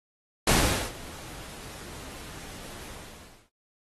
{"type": "noise with ADSR envelope", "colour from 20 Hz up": "pink", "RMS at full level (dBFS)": -21, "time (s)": [0.47, 3.5], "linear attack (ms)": 5, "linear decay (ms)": 440, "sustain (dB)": -22, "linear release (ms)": 620, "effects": ["AAC 32 kbps"]}